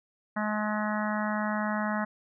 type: harmonic tone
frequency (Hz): 212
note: G#3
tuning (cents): +36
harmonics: 1 / 3 / 4 / 5 / 6 / 7 / 8 / 9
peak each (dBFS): -30 / -35 / -36 / -37 / -38 / -38 / -39 / -40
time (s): 0.36-2.05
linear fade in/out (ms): 10
effects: none